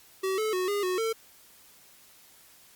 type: tone with pitch steps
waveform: square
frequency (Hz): 381.3 / 434.1 / 367.9 / 407.8 / 367.1 / 449.3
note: G4 / A4 / F#4 / G#4 / F#4 / A4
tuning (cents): -48 / -23 / -10 / -32 / -14 / +36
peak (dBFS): -27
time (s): 0.23-1.13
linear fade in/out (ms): 10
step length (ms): 150
effects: white hiss -56 dBFS RMS until 2.75 s + Opus 48 kbps

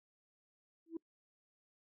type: tone with exponential growth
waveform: sine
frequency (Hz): 328.9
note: E4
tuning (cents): -4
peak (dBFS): -34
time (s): 0.86-0.97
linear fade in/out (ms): 5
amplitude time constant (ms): 23
effects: noise-tail reverb RT60 0.1 s tail -25 dB re dry + tanh soft clip ceiling -34 dBFS

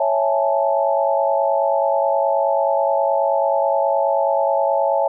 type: chord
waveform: sine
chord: A major seventh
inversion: first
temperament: equal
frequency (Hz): 554.4 / 659.3 / 830.6 / 880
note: C#5 / E5 / G#5 / A5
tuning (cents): 0 / 0 / 0 / 0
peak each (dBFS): -19 / -20 / -23 / -22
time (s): 0-5.08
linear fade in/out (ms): 5
effects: none

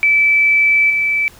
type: tone with level steps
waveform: sine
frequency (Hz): 2313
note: D7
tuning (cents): -27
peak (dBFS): -9 / -13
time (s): 0.03-1.28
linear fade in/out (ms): 0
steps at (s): 0.9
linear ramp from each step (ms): 2
effects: pink hiss -43 dBFS RMS until 1.39 s

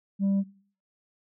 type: tone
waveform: sine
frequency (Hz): 196.7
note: G3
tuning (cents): +6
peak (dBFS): -19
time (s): 0.19-0.44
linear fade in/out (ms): 50
effects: noise-tail reverb RT60 0.5 s tail -21 dB re dry + tanh soft clip ceiling -21 dBFS

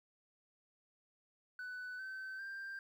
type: tone with pitch steps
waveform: sine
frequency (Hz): 1495 / 1537.9 / 1582.1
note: F#6 / G6 / G6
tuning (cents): +17 / -34 / +16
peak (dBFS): -40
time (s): 1.59-2.79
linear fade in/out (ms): 2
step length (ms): 400
effects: tanh soft clip ceiling -42 dBFS + 12-bit

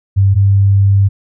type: tone pair in turn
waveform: sine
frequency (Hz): 98 / 98.91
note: G2 / G2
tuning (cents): 0 / +16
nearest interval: unison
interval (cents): 16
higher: second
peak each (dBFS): -6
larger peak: neither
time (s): 0.16-0.35 / 0.35-1.09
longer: second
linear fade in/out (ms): 20
effects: none

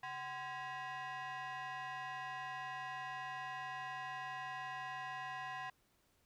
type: tone with frequency modulation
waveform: sine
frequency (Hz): 138.59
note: C#3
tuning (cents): 0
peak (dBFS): -39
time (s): 0.03-5.7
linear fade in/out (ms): 5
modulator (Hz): 894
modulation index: 2.2
effects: tanh soft clip ceiling -41 dBFS + pink hiss -75 dBFS RMS until 6.25 s

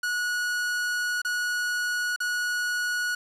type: tone with dropouts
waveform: 45% pulse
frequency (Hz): 1461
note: F#6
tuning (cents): -22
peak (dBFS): -25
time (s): 0.03-3.15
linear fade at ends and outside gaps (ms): 5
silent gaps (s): 1.218-1.248 / 2.162-2.202
effects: low-pass 11000 Hz 12 dB/octave + 9-bit

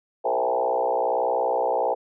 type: tone with frequency modulation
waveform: sine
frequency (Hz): 659.3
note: E5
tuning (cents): 0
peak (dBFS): -20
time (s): 0.24-1.95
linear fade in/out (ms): 20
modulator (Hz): 61.3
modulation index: 3.7
effects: none

